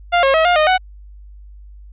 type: tone with pitch steps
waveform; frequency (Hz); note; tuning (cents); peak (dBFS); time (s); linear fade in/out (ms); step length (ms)
sawtooth; 699 / 542 / 641 / 708 / 616 / 744; F5 / C#5 / E5 / F5 / D#5 / F#5; +1 / -39 / -49 / +23 / -17 / +9; -7; 0.12-0.78; 20; 110
effects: added 50 Hz sine -36 dBFS peak until 1.92 s + resampled to 8000 Hz